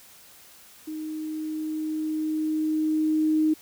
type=tone with level ramp; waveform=sine; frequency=311.1 Hz; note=D#4; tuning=in tune; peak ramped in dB=-31 to -18 dBFS; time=0.87-3.54 s; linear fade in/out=10 ms; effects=white hiss -51 dBFS RMS until 3.61 s